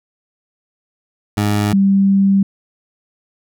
20% pulse / sine tone pair in turn, 103.83 / 196 Hz, G#2 / G3, 0 / 0 cents, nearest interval major seventh, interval 1100 cents, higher second, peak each -9 dBFS, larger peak neither, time 1.37-1.73 / 1.73-2.43 s, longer second, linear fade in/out 5 ms, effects none

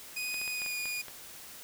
sawtooth tone with pitch glide, 2489 to 2448 Hz, D#7 to D#7, 0 to -29 cents, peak -30 dBFS, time 0.16-1.02 s, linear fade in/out 10 ms, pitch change -29 cents, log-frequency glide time 0.48-0.76 s
clicks, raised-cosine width 0.3 ms, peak -27 dBFS, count 7, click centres 0.343 / 0.415 / 0.478 / 0.619 / 0.662 / 0.856 / 1.083 s
effects white hiss -48 dBFS RMS until 1.63 s

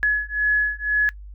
sine beating tone pair, 1695 / 1697 Hz, G#6 / G#6, +35 / +37 cents, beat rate 2 Hz, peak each -21 dBFS, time 0.03-1.09 s, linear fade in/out 0 ms, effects noise-tail reverb RT60 0.1 s tail -22 dB re dry + added 50 Hz sine -36 dBFS peak until 1.34 s

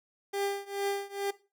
30% pulse tone with tremolo, 399.3 Hz, G4, 32 cents sharp, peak -25 dBFS, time 0.33-1.31 s, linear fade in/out 10 ms, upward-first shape triangle, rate 2.3 Hz, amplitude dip 95%, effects noise-tail reverb RT60 0.3 s tail -17 dB re dry

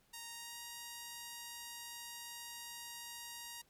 5% pulse tone with pitch glide, 932.3 to 942.6 Hz, A#5 to A#5, 0 to +19 cents, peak -34 dBFS, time 0.13-3.62 s, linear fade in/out 10 ms, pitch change +19 cents, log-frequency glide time 0.31-0.58 s, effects pink hiss -72 dBFS RMS until 3.69 s + MP3 96 kbps

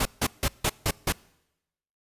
pink noise bursts, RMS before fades -24 dBFS, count 6, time 0-1.124 s, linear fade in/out 5 ms, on 54 ms, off 160 ms, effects noise-tail reverb RT60 0.9 s tail -24 dB re dry + resampled to 32000 Hz

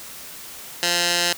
15% pulse tone with band-pass filter, 174 Hz, F3, 6 cents flat, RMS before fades -21 dBFS, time 0.83-1.33 s, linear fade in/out 0 ms, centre 4800 Hz, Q 0.93, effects white hiss -38 dBFS RMS until 1.37 s

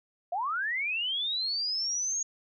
sine linear sweep, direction up, 656 to 6660 Hz, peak -28 dBFS, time 0.32-2.23 s, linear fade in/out 5 ms, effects none

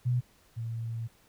sine tone pair in turn, 123.47 / 114.64 Hz, B2 / A#2, 0 / -28 cents, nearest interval minor second, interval 128 cents, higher first, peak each -24 / -32 dBFS, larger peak first, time 0.05-0.21 / 0.56-1.08 s, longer second, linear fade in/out 20 ms, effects pink hiss -63 dBFS RMS until 1.28 s

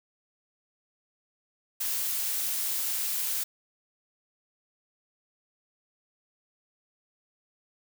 blue noise, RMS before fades -30 dBFS, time 1.8-3.44 s, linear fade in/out 10 ms, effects none

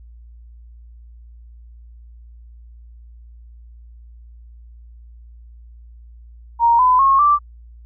sine tone with pitch steps, 935 / 1007.9 / 1086.5 / 1171.2 Hz, A#5 / B5 / C#6 / D6, +5 / +35 / -35 / -5 cents, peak -10 dBFS, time 6.59-7.39 s, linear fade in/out 50 ms, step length 200 ms, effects added 58 Hz sine -39 dBFS peak until 7.85 s

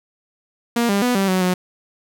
sawtooth tone with pitch steps, 235.8 / 199.8 / 246.7 / 194.9 / 186 / 181.9 Hz, A#3 / G3 / B3 / G3 / F#3 / F#3, +20 / +33 / -2 / -10 / +9 / -29 cents, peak -12 dBFS, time 0.76-1.54 s, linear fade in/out 5 ms, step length 130 ms, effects none

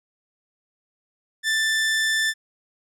sawtooth tone, 1768 Hz, A6, 8 cents sharp, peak -16 dBFS, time 1.43-2.34 s, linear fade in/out 50 ms, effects low-pass 10000 Hz 12 dB/octave

